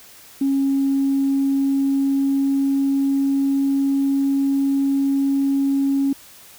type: tone with pitch glide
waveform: sine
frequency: 273.7 to 275.4 Hz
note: C#4 to C#4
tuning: -22 to -11 cents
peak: -15 dBFS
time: 0.41-6.13 s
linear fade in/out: 5 ms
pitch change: +11 cents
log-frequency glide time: 0.98-4.01 s
effects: tanh soft clip ceiling -11 dBFS + white hiss -45 dBFS RMS until 6.58 s